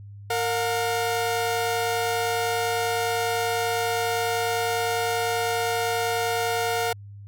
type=tone pair together; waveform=sawtooth; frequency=460.6 / 715.9 Hz; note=A#4 / F5; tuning=-21 / +43 cents; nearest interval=minor sixth; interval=764 cents; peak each=-22 dBFS; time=0.3-6.93 s; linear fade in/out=5 ms; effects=added 101 Hz sine -39 dBFS peak until 7.27 s